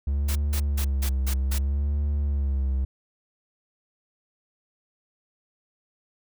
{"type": "tone with vibrato", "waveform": "triangle", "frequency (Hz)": 69.2, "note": "C#2", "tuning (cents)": -2, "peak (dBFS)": -20, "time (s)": [0.07, 2.85], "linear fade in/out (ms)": 5, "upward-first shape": "sine", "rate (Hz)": 0.63, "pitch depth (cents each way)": 82}
{"type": "noise bursts", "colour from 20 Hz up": "white", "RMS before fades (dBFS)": -33, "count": 6, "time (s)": [0.28, 1.586], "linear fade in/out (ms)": 10, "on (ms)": 76, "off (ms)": 170}
{"effects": []}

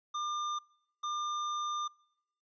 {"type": "tone bursts at uneven times", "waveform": "square", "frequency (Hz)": 1200, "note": "D6", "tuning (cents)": 37, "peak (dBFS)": -34, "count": 2, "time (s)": [[0.14, 0.59], [1.03, 1.88]], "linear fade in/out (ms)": 10, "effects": ["noise-tail reverb RT60 0.8 s tail -25 dB re dry", "resampled to 16000 Hz"]}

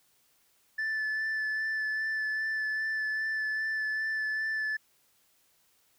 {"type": "tone with vibrato", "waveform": "sine", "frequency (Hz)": 1749, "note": "A6", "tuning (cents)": -11, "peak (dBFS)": -26, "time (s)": [0.78, 4.77], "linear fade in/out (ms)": 10, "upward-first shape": "sine", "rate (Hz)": 2.5, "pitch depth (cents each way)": 15, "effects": ["tanh soft clip ceiling -28 dBFS", "white hiss -68 dBFS RMS until 5.98 s"]}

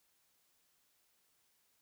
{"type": "silence", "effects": ["white hiss -75 dBFS RMS until 1.81 s"]}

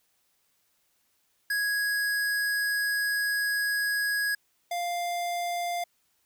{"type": "tone pair in turn", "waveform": "square", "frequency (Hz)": [1661.2, 698.4], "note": ["G#6", "F5"], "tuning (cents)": [0, 0], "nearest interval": "octave + minor third", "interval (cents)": 1500, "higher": "first", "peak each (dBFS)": [-26, -29], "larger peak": "first", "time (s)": [[1.5, 4.35], [4.71, 5.84]], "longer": "first", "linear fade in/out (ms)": 5, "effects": ["white hiss -71 dBFS RMS until 6.25 s"]}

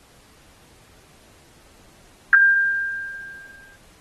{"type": "tone with exponential decay", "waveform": "sine", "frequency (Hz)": 1595, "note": "G6", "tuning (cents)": 30, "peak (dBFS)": -8, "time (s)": [2.33, 3.76], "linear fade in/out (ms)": 1, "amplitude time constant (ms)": 310, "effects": ["pink hiss -53 dBFS RMS until 4 s", "AAC 32 kbps"]}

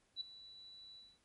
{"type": "tone with ADSR envelope", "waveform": "sine", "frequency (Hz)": 3951, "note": "B7", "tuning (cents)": 0, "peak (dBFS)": -36, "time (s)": [0.16, 1.19], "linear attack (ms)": 49, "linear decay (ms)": 6, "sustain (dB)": -17, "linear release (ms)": 240, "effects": ["pink hiss -75 dBFS RMS until 1.24 s", "MP3 48 kbps"]}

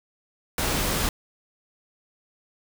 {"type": "noise", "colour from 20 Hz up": "pink", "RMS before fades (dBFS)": -25, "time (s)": [0.58, 1.09], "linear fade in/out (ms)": 2, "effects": []}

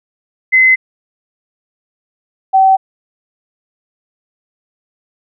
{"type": "tone pair in turn", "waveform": "sine", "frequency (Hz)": [2047, 766.8], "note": ["C7", "G5"], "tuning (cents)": [-38, -38], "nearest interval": "octave + perfect fourth", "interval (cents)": 1700, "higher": "first", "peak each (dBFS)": -5, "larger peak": "neither", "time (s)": [[0.52, 0.76], [2.53, 2.77]], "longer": "neither", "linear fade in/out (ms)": 20, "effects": []}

